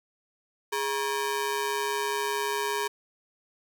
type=ring-modulated tone; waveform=sawtooth; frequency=683 Hz; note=F5; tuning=39 cents flat; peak=-20 dBFS; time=0.72-2.88 s; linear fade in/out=10 ms; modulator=269 Hz; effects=none